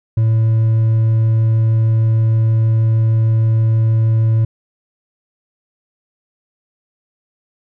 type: tone with hard clipping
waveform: triangle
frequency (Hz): 111.7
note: A2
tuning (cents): +27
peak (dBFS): -11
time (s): 0.17-4.45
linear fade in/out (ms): 5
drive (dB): 5
effects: none